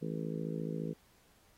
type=harmonic tone; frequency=54.4 Hz; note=A1; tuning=19 cents flat; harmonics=3 / 4 / 5 / 6 / 7 / 8 / 9; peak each=-38 / -42 / -44 / -46 / -47 / -44 / -46 dBFS; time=0.01-0.94 s; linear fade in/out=20 ms; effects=pink hiss -67 dBFS RMS until 1.57 s + AAC 48 kbps